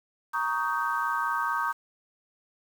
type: chord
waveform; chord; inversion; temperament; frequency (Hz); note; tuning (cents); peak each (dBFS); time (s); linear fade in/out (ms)
sine; Eb dominant seventh; second; just; 933.4 / 1120.1 / 1244.5 / 1555.6; Bb5 / Db6 / Eb6 / G6; +2 / +18 / 0 / -14; -31; 0.33-1.73; 20
effects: 8-bit